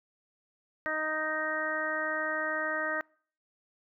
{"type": "harmonic tone", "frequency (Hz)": 311.1, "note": "D#4", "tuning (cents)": 0, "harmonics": [1, 2, 3, 4, 5, 6], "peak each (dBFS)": [-42, -35, -43, -37, -35, -34], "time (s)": [0.86, 3.01], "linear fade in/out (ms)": 0, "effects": ["noise-tail reverb RT60 0.5 s tail -26 dB re dry"]}